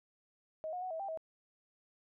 sine tone with pitch steps, 631 / 722 / 741 / 646 / 787 / 642 Hz, D#5 / F#5 / F#5 / E5 / G5 / E5, +24 / -43 / +2 / -35 / +7 / -46 cents, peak -37 dBFS, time 0.64-1.174 s, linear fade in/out 0 ms, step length 89 ms, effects none

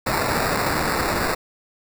white noise with sample-and-hold, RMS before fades -22 dBFS, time 0.06-1.35 s, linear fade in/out 10 ms, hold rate 3150 Hz, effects none

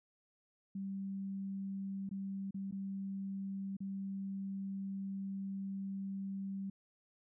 sine tone with dropouts, 195 Hz, G3, 9 cents flat, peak -38 dBFS, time 0.75-6.7 s, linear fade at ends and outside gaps 5 ms, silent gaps 2.092-2.111 / 2.509-2.543 / 2.712-2.723 / 3.768-3.804 s, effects none

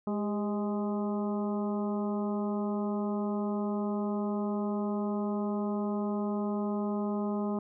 harmonic tone with a mistuned harmonic, 207.7 Hz, G#3, in tune, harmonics 1 / 2 / 3 / 4 / 5 / 6, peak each -30 / -36 / -40 / -42 / -44 / -46 dBFS, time 0.07-7.59 s, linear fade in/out 2 ms, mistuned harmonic 2, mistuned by -49 cents, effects none

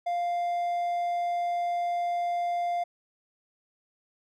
triangle tone, 698.5 Hz, F5, in tune, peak -24 dBFS, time 0.06-2.84 s, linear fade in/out 10 ms, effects none

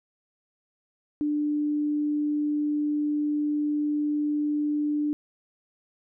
sine tone, 296.7 Hz, D4, 18 cents sharp, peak -23 dBFS, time 1.21-5.13 s, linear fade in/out 0 ms, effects none

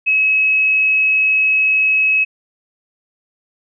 sine tone, 2567 Hz, E7, 47 cents flat, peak -11 dBFS, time 0.06-2.25 s, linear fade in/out 20 ms, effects none

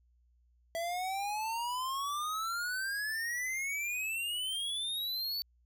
square exponential sweep, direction up, 659.3 to 4537 Hz, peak -34 dBFS, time 0.75-5.42 s, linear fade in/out 0 ms, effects added 60 Hz sine -65 dBFS peak until 5.65 s

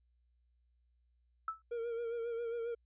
sine tone with exponential decay, 1312 Hz, E6, 9 cents flat, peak -31 dBFS, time 1.48-1.62 s, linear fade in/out 2 ms, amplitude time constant 29 ms
triangle tone with vibrato, 466.2 Hz, A#4, in tune, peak -34 dBFS, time 1.71-2.75 s, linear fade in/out 10 ms, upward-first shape sine, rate 7.4 Hz, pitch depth 41 cents each way
effects added 60 Hz sine -70 dBFS peak until 2.85 s + resampled to 8000 Hz

